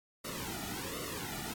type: noise with flanger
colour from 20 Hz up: pink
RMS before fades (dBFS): -40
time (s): 0.24-1.54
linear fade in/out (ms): 10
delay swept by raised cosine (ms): 1.2 to 1.9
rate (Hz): 1.3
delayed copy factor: -0.85
effects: AAC 64 kbps